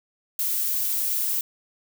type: noise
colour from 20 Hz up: violet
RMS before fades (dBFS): -25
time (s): 0.39-1.41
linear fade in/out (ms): 2
effects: none